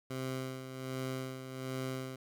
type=tone with tremolo; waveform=15% pulse; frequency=130.81 Hz; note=C3; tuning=in tune; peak=-29 dBFS; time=0.1-2.16 s; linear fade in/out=5 ms; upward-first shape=sine; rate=1.3 Hz; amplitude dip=60%; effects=none